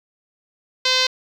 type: tone with low-pass filter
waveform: 5% pulse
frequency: 514 Hz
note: C5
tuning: 31 cents flat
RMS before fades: -18 dBFS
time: 0.85-1.07 s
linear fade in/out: 5 ms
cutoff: 4400 Hz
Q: 2.4
effects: 7-bit